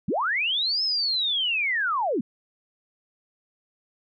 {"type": "linear two-way sweep", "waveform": "sine", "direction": "up then down", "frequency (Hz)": [129.1, 5274, 192.5], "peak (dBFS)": -22, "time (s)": [0.08, 2.21], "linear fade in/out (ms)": 5, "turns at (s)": 0.83, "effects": []}